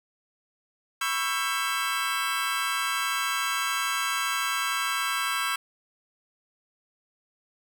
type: chord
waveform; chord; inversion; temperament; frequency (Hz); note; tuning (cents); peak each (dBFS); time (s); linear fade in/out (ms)
25% pulse; C# half-diminished seventh; third; just; 997.9 / 1108.7 / 1330.5 / 1596.6; B5 / C#6 / E6 / G6; +18 / 0 / +16 / +31; -32 / -28 / -26 / -27; 1.01-5.56; 5
effects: none